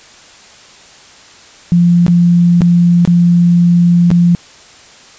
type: tone with dropouts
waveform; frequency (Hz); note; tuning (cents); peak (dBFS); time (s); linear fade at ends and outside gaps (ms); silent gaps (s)
sine; 173.4; F3; -12; -5; 1.72-4.35; 0; 2.065-2.081 / 2.608-2.618 / 3.051-3.075 / 4.104-4.114
effects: white hiss -39 dBFS RMS until 5.18 s + resampled to 16000 Hz